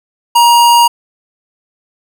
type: tone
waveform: square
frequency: 946 Hz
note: A#5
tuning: 25 cents sharp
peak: -5 dBFS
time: 0.35-0.88 s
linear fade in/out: 10 ms
effects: none